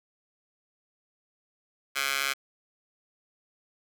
15% pulse tone with high-pass filter, 137.9 Hz, C#3, 9 cents flat, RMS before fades -29 dBFS, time 1.95-2.34 s, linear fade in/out 20 ms, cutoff 1800 Hz, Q 1.4, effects none

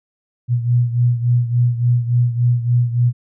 sine beating tone pair, 120.3 / 123.8 Hz, B2 / B2, -45 / +5 cents, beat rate 3.5 Hz, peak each -14 / -19 dBFS, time 0.48-3.13 s, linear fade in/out 50 ms, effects none

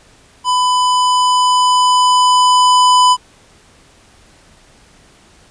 square tone with level ramp, 1000 Hz, B5, 21 cents sharp, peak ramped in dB -12 to -7 dBFS, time 0.44-3.17 s, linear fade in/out 50 ms, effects pink hiss -47 dBFS RMS until 5.5 s + resampled to 22050 Hz

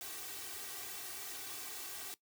white noise with comb filter, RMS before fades -45 dBFS, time 0.01-2.14 s, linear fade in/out 0 ms, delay 2.6 ms, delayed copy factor +0.9, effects noise-tail reverb RT60 0.1 s tail -18 dB re dry + high-pass 100 Hz 12 dB/octave

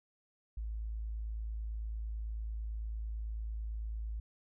sine tone, 54.5 Hz, A1, 16 cents flat, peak -36 dBFS, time 0.57-4.2 s, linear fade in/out 5 ms, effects none

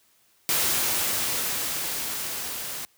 white noise with level ramp, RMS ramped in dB -23 to -34 dBFS, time 0.49-2.85 s, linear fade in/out 0 ms, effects white hiss -63 dBFS RMS until 2.97 s + high-pass 60 Hz 12 dB/octave

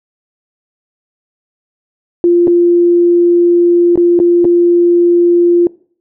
sine tone with dropouts, 347.2 Hz, F4, 10 cents flat, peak -5 dBFS, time 2.24-5.67 s, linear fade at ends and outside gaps 1 ms, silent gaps 2.472-2.478 / 3.957-3.975 / 4.191-4.2 / 4.445-4.451 s, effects noise-tail reverb RT60 0.5 s tail -22 dB re dry

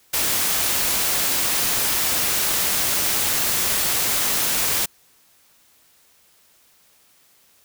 white noise, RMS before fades -21 dBFS, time 0.13-4.86 s, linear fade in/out 10 ms, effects white hiss -57 dBFS RMS until 7.64 s

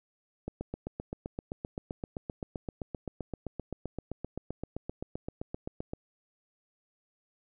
click train, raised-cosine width 2 ms, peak -22 dBFS, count 43, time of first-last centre 0.48-5.935 s, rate 7.7 Hz, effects none

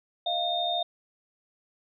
sine tone cluster, 625 / 698 / 3656 Hz, D#5 / F5 / A#7, +8 / -1 / -34 cents, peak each -36 / -28 / -29 dBFS, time 0.26-0.83 s, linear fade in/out 5 ms, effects none

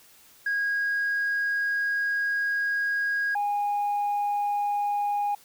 sine tone pair in turn, 1640 / 820 Hz, G#6 / G#5, -22 / -22 cents, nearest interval octave, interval 1200 cents, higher first, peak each -22 dBFS, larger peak neither, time 0.46-3.35 / 3.35-5.35 s, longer first, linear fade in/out 5 ms, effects tanh soft clip ceiling -21 dBFS + white hiss -55 dBFS RMS until 5.44 s

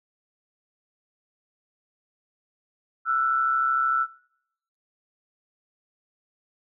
sine tone pair together, 1333 / 1466.2 Hz, E6 / F#6, +19 / -16 cents, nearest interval major second, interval 165 cents, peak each -21 / -28 dBFS, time 3.05-4.07 s, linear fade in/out 50 ms, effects noise-tail reverb RT60 0.8 s tail -24 dB re dry

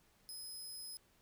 20% pulse tone with amplitude modulation, 5080 Hz, D#8, 35 cents sharp, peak -39 dBFS, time 0.29-0.97 s, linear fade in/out 0 ms, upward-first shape sine, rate 178 Hz, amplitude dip 35%, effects pink hiss -71 dBFS RMS until 1.21 s

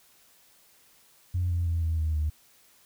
sine tone with pitch steps, 89.2 / 86.41 / 83.71 / 81.09 / 78.56 / 76.1 Hz, F2 / F2 / E2 / E2 / D#2 / D#2, +37 / -18 / +27 / -28 / +17 / -38 cents, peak -23 dBFS, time 1.34-2.3 s, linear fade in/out 10 ms, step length 160 ms, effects tanh soft clip ceiling -20 dBFS + white hiss -60 dBFS RMS until 2.85 s

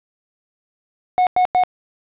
triangle tone bursts, 731 Hz, F#5, 21 cents flat, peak -10 dBFS, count 3, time 1.18-1.636 s, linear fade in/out 0 ms, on 88 ms, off 96 ms, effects resampled to 8000 Hz + 8-bit

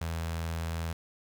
sawtooth tone with notch filter, 82.41 Hz, E2, in tune, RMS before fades -34 dBFS, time 0.01-0.93 s, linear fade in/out 5 ms, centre 310 Hz, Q 1.1, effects 9-bit

